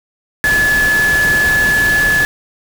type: tone in noise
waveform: sine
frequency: 1716 Hz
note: A6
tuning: 44 cents flat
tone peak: -10 dBFS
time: 0.44-2.25 s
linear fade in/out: 0 ms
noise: pink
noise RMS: -21 dBFS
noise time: 0.44-2.25 s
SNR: +8 dB
effects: none